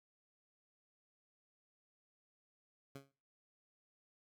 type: tone with exponential decay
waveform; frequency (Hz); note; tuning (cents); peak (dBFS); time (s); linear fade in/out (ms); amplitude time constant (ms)
15% pulse; 137.9; C#3; -9; -39; 2.95-3.12; 5; 35
effects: noise-tail reverb RT60 0.5 s tail -26 dB re dry